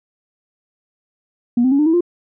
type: tone with pitch steps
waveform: sine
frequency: 239.9 / 258.6 / 278.8 / 300.5 / 323.9 / 349.2 Hz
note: A#3 / C4 / C#4 / D4 / E4 / F4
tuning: +50 / -20 / +10 / +40 / -30 / 0 cents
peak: -10 dBFS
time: 1.57-2.008 s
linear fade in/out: 5 ms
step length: 73 ms
effects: tanh soft clip ceiling -7 dBFS